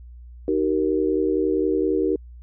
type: chord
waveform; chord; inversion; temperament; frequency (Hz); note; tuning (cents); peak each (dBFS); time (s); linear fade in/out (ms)
sine; Eb major; none; equal with one note detuned; 311.1 / 381.9 / 466.2; Eb4 / G4 / Bb4; 0 / -45 / 0; -23 / -22 / -24; 0.48-2.16; 2
effects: added 60 Hz sine -39 dBFS peak until 2.42 s